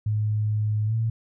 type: tone with pitch glide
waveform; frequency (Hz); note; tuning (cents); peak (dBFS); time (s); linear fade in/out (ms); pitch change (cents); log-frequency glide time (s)
sine; 106.6 to 112.81; G#2 to A2; +46 to +44; -21; 0.06-1.1; 5; +98; 0.86-0.94
effects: none